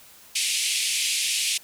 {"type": "band-pass noise", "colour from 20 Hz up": "pink", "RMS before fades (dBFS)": -25, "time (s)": [0.35, 1.58], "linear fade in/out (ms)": 10, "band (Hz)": [2300, 11000], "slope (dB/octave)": 48, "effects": ["white hiss -50 dBFS RMS until 1.63 s"]}